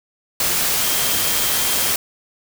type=tone in noise; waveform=sine; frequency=3200 Hz; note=G7; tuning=35 cents sharp; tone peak=-30 dBFS; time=0.81-1.91 s; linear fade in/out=2 ms; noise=white; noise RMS=-19 dBFS; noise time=0.4-1.96 s; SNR=-14 dB; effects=none